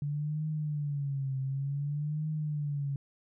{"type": "tone with vibrato", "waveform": "sine", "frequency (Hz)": 143.7, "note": "D3", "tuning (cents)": -37, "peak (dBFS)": -30, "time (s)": [0.02, 2.96], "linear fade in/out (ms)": 2, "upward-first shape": "triangle", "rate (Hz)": 0.55, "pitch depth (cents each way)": 140, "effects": []}